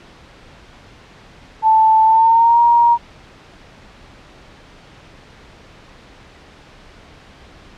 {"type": "tone with pitch glide", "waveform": "sine", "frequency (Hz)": [880, 943.2], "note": ["A5", "A#5"], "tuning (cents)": [0, 20], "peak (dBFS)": -8, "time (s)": [1.62, 2.98], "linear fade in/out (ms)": 50, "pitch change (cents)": 120, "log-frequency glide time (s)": [2.04, 2.6], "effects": ["pink hiss -43 dBFS RMS until 7.77 s", "low-pass 4000 Hz 12 dB/octave"]}